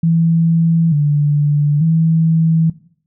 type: tone with pitch steps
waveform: sine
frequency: 165.3 / 146.7 / 162.4 Hz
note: E3 / D3 / E3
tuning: +5 / -2 / -26 cents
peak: -10 dBFS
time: 0.03-2.7 s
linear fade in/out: 5 ms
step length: 890 ms
effects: noise-tail reverb RT60 0.6 s tail -18 dB re dry